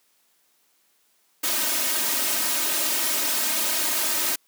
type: noise with comb filter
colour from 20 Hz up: white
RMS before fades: -24 dBFS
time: 1.43-4.36 s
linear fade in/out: 10 ms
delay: 3.2 ms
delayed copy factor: +0.8
effects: white hiss -65 dBFS RMS until 4.47 s + high-pass 200 Hz 12 dB/octave